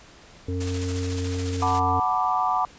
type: harmonic tone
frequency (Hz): 90.7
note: F#2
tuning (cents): -34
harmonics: 1 / 3 / 5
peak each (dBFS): -26 / -31 / -33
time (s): 0.48-2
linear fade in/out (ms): 5
type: noise with tremolo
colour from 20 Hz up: white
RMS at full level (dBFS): -34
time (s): 0.6-1.8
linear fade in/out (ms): 10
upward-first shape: square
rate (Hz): 14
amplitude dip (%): 35
type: chord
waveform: sine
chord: B minor seventh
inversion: second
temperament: equal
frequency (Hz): 740 / 880 / 987.8 / 1174.7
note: F#5 / A5 / B5 / D6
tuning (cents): 0 / 0 / 0 / 0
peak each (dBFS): -25 / -28 / -26 / -25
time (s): 1.62-2.65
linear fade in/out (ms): 2
effects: pink hiss -49 dBFS RMS until 2.78 s + resampled to 16000 Hz